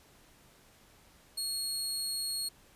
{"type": "tone", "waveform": "25% pulse", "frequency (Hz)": 4311, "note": "C#8", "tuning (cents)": -49, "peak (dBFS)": -28, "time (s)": [1.37, 2.49], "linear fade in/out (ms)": 10, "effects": ["pink hiss -61 dBFS RMS until 2.75 s", "resampled to 32000 Hz"]}